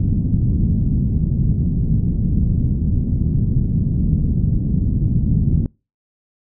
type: low-pass noise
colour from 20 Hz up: white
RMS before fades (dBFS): -17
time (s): 0-5.66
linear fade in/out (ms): 2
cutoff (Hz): 190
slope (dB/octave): 24
effects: noise-tail reverb RT60 0.3 s tail -26 dB re dry